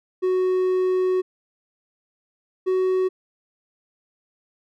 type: tone pair in turn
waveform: triangle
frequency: 370 / 373 Hz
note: F#4 / F#4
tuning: 0 / +14 cents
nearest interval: unison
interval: 14 cents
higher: second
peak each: -16 dBFS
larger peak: neither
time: 0.22-1.22 / 2.66-3.09 s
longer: first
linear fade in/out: 20 ms
effects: none